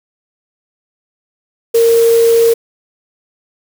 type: tone in noise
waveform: sine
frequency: 461.3 Hz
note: A#4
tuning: 18 cents flat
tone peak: -6 dBFS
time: 1.74-2.54 s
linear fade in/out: 10 ms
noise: white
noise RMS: -24 dBFS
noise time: 1.74-2.54 s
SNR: +15 dB
effects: none